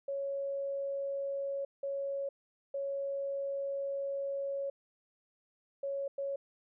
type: tone bursts at uneven times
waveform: sine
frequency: 554.4 Hz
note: C#5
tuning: in tune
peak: -33 dBFS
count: 5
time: 0.08-1.65 / 1.83-2.29 / 2.74-4.7 / 5.83-6.08 / 6.18-6.36 s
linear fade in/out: 5 ms
effects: none